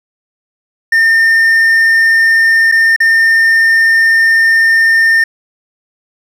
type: tone with dropouts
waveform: triangle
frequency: 1812 Hz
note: A#6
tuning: 50 cents flat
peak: -4 dBFS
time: 0.92-5.24 s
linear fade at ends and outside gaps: 5 ms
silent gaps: 2.716-2.721 / 2.963-3.002 s
effects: none